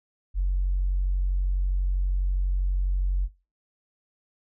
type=tone; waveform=sine; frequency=46.14 Hz; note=F#1; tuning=4 cents flat; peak=-20 dBFS; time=0.34-3.29 s; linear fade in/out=50 ms; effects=noise-tail reverb RT60 0.3 s tail -22 dB re dry + tanh soft clip ceiling -17 dBFS